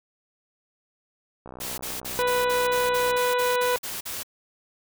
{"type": "click train", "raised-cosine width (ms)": 1, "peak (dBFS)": -26, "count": 108, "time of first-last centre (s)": [1.46, 3.158], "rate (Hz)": 63}
{"type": "noise bursts", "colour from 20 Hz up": "white", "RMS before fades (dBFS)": -33, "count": 12, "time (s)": [1.6, 4.233], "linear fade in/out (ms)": 10, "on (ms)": 180, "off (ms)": 43}
{"type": "harmonic tone", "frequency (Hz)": 493.9, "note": "B4", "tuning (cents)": 0, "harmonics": [1, 2, 3, 4, 5, 6, 7, 8], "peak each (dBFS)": [-23, -26, -31, -37, -36, -41, -41, -38], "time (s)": [2.19, 3.76], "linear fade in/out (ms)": 0}
{"effects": []}